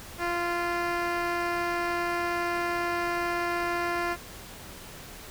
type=tone with low-pass filter; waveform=10% pulse; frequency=346.7 Hz; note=F4; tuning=13 cents flat; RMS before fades=-29 dBFS; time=0.18-4.17 s; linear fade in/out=50 ms; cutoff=3200 Hz; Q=0.7; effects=pink hiss -44 dBFS RMS until 5.3 s